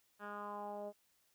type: tone with low-pass filter sweep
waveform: 10% pulse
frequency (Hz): 206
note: G#3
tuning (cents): -14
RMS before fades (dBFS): -45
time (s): 0.19-0.93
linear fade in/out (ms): 50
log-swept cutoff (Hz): 1700 to 570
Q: 3.5
effects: white hiss -75 dBFS RMS until 1.34 s